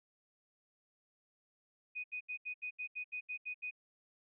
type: tone bursts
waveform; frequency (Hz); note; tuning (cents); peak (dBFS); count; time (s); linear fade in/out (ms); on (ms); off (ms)
sine; 2489; D#7; 0; -38; 11; 1.95-3.711; 20; 91; 76
effects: none